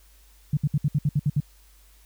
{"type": "tone bursts", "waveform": "sine", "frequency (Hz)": 146.1, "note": "D3", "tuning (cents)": -9, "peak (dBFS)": -18, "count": 9, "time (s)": [0.53, 1.403], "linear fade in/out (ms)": 5, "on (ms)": 41, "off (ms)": 63, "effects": ["added 50 Hz sine -53 dBFS peak until 2.05 s", "white hiss -59 dBFS RMS until 2.05 s"]}